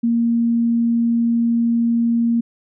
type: tone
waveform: sine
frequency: 233.2 Hz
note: A#3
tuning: 1 cent sharp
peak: -14 dBFS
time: 0.03-2.41 s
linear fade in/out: 10 ms
effects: none